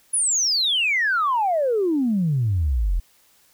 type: exponential sweep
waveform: sine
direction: down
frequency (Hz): 10520 to 39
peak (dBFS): -17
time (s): 0.13-3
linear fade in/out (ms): 10
effects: tanh soft clip ceiling -13 dBFS + white hiss -58 dBFS RMS until 3.53 s